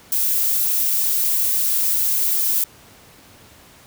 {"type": "noise", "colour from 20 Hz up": "violet", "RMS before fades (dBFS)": -19, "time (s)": [0.12, 2.64], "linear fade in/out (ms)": 2, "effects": ["pink hiss -47 dBFS RMS until 3.86 s", "high-pass 60 Hz 12 dB/octave"]}